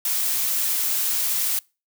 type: noise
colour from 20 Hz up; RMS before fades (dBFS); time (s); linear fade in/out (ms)
blue; -23; 0.05-1.59; 2
effects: noise-tail reverb RT60 0.3 s tail -25 dB re dry